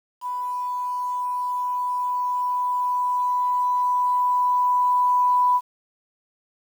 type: tone with level ramp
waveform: sine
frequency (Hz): 991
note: B5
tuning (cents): +6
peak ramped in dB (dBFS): -25 to -15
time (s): 0.21-5.61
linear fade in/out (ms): 50
effects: 8-bit